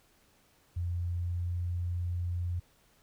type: tone with pitch glide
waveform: sine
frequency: 87.2 to 87.76 Hz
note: F2 to F2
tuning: -2 to +9 cents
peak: -30 dBFS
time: 0.76-2.6 s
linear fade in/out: 10 ms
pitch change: +11 cents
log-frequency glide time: 1.14-1.5 s
effects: pink hiss -66 dBFS RMS until 3.02 s